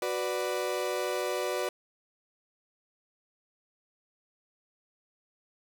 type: chord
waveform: 35% pulse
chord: B minor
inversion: second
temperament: equal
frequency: 370 / 493.9 / 587.3 Hz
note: F#4 / B4 / D5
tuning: 0 / 0 / 0 cents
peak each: -32 dBFS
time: 0.02-1.69 s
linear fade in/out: 2 ms
effects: none